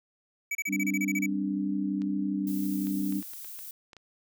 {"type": "tone bursts", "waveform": "square", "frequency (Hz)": 2285, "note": "D7", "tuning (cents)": -48, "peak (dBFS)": -29, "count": 11, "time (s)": [0.51, 1.261], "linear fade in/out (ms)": 5, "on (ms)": 41, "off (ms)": 30}
{"type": "chord", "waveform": "sine", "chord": "G suspended fourth", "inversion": "none", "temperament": "equal", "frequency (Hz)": [196, 261.6, 293.7], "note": ["G3", "C4", "D4"], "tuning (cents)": [0, 0, 0], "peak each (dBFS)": [-30, -36, -30], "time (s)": [0.67, 3.23], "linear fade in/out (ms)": 50}
{"type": "clicks", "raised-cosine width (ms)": 0.2, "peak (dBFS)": -31, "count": 9, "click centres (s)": [2.019, 2.87, 3.124, 3.227, 3.335, 3.446, 3.59, 3.932, 3.967]}
{"type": "noise", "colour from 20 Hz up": "violet", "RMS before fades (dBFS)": -42, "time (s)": [2.47, 3.71], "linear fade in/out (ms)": 2}
{"effects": []}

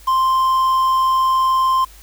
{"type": "tone with quantisation", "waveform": "triangle", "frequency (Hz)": 1046.5, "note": "C6", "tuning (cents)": 0, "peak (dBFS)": -11, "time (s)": [0.07, 1.85], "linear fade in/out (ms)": 10, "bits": 6, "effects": ["added 50 Hz sine -42 dBFS peak until 2.02 s", "white hiss -46 dBFS RMS until 2.02 s"]}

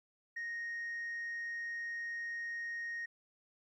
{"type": "tone", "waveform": "sine", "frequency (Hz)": 1864.7, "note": "A#6", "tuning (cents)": 0, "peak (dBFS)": -36, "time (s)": [0.36, 3.06], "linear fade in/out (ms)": 10, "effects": ["tanh soft clip ceiling -36 dBFS", "13-bit"]}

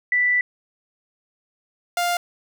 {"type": "tone pair in turn", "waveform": ["sine", "sawtooth"], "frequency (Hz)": [1975.5, 700.7], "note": ["B6", "F5"], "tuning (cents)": [0, 6], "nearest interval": "octave + tritone", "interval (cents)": 1794, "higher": "first", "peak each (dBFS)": [-16, -16], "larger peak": "neither", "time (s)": [[0.12, 0.41], [1.97, 2.17]], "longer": "first", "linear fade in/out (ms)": 2, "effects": []}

